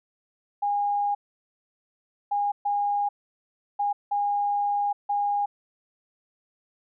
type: tone bursts at uneven times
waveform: sine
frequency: 816 Hz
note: G#5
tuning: 31 cents flat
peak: -22 dBFS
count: 6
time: 0.62-1.15 / 2.31-2.52 / 2.65-3.09 / 3.79-3.93 / 4.11-4.93 / 5.09-5.46 s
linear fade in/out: 10 ms
effects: none